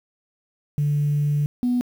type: tone pair in turn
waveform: sine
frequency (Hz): 146.3 / 246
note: D3 / B3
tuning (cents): -6 / -7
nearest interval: major sixth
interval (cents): 899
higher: second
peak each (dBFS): -17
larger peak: neither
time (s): 0.78-1.46 / 1.63-1.81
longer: first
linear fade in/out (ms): 0
effects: tanh soft clip ceiling -14 dBFS + 8-bit